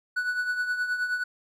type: tone with tremolo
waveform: triangle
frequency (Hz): 1480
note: F#6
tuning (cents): 0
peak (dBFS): -21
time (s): 0.16-1.24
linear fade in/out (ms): 10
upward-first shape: triangle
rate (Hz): 9.5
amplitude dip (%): 65
effects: none